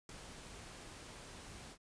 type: noise with ADSR envelope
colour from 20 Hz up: pink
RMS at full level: -45 dBFS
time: 0.09-1.78 s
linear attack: 3 ms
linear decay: 5 ms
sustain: -7 dB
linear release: 71 ms
effects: resampled to 22050 Hz